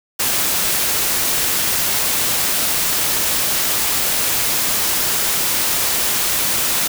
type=noise; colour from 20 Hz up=white; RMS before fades=-18 dBFS; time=0.19-6.88 s; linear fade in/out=10 ms; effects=none